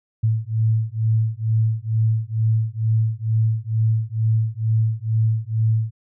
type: beating tone pair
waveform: sine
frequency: 110 / 112.2 Hz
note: A2 / A2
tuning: 0 / +34 cents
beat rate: 2.2 Hz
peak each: -20 / -20 dBFS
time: 0.23-5.91 s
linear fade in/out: 10 ms
effects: none